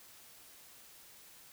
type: silence
effects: white hiss -57 dBFS RMS until 1.52 s